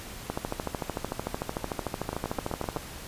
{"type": "two click trains", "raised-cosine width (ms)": 1, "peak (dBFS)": [-15, -17], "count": [34, 6], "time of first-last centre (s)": [[0.3, 2.763], [2.13, 2.769]], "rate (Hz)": [13.4, 7.82], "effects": ["pink hiss -42 dBFS RMS until 3.07 s", "resampled to 32000 Hz"]}